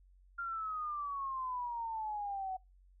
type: exponential sweep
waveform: sine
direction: down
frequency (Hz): 1400 to 743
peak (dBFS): -36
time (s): 0.38-2.57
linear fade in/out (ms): 10
effects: noise-tail reverb RT60 0.2 s tail -23 dB re dry + added 46 Hz sine -60 dBFS peak until 3 s